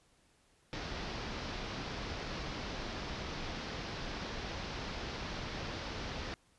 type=low-pass noise; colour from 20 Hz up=pink; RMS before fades=-41 dBFS; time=0.73-6.34 s; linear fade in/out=0 ms; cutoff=5600 Hz; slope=48 dB/octave; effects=pink hiss -69 dBFS RMS until 6.58 s + resampled to 24000 Hz